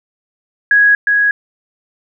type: tone with echo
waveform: sine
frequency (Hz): 1661.2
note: G#6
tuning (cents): 0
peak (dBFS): -6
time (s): 0.71-0.95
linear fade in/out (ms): 2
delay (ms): 360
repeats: 1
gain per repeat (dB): -3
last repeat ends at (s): 1.31
effects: none